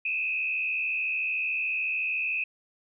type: tone with frequency modulation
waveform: sine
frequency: 2554 Hz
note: D#7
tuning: 45 cents sharp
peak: -26 dBFS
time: 0.05-2.44 s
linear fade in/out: 5 ms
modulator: 73.7 Hz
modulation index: 1.3
effects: none